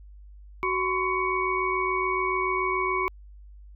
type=tone cluster; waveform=sine; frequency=373.1 / 1023 / 1110 / 2241 Hz; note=F#4 / C6 / C#6 / C#7; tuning=+14 / -39 / +2 / +18 cents; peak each=-29 dBFS; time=0.63-3.08 s; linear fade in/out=0 ms; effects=added 50 Hz sine -44 dBFS peak until 3.75 s